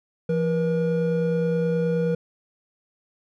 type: tone pair together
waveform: triangle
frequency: 169.5 / 479 Hz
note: E3 / A#4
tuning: +49 / +47 cents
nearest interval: octave + tritone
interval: 1798 cents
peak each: -21 dBFS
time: 0.29-2.15 s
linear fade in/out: 5 ms
effects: none